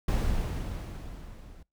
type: noise with level ramp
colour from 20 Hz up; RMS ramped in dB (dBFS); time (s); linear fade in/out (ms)
brown; -25 to -49; 0.08-1.63; 5
effects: noise-tail reverb RT60 0.2 s tail -25 dB re dry